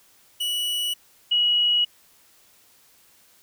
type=tone pair in turn; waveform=45% pulse / sine; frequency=2939 / 2912 Hz; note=F#7 / F#7; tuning=-12 / -28 cents; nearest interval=unison; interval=16 cents; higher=first; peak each=-23 / -17 dBFS; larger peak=second; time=0.4-0.94 / 1.31-1.85 s; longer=neither; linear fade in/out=10 ms; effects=white hiss -57 dBFS RMS until 3.42 s